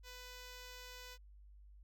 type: tone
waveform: 5% pulse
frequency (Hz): 498.3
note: B4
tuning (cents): +15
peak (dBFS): -39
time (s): 0.03-1.18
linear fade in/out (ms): 50
effects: added 50 Hz sine -56 dBFS peak until 1.83 s